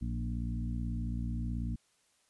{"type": "harmonic tone with a mistuned harmonic", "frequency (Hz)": 58.4, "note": "A#1", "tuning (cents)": 4, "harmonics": [1, 2, 3, 4, 5], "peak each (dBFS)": [-35, -38, -43, -40, -48], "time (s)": [0.01, 1.76], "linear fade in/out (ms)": 10, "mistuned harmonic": 3, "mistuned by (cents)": 25, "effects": ["white hiss -71 dBFS RMS until 2.29 s", "resampled to 24000 Hz"]}